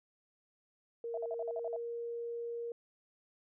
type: tone with pitch glide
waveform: sine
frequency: 466.1 to 469.3 Hz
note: A#4 to A#4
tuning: 0 to +12 cents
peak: -37 dBFS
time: 1.04-2.72 s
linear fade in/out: 2 ms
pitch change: +12 cents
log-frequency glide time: 1.31-1.59 s
type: tone bursts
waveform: sine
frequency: 659.3 Hz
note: E5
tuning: in tune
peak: -36 dBFS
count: 8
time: 1.14-1.763 s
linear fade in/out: 2 ms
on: 35 ms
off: 49 ms
effects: none